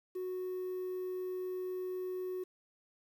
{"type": "tone", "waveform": "triangle", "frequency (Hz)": 368, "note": "F#4", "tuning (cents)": -9, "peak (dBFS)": -33, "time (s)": [0.15, 2.44], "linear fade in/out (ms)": 10, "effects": ["tanh soft clip ceiling -31 dBFS", "10-bit"]}